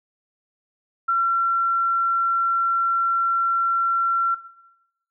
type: tone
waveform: sine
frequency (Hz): 1360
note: F6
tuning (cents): -46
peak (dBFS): -17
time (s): 1.08-4.35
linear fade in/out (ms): 10
effects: noise-tail reverb RT60 0.9 s tail -17 dB re dry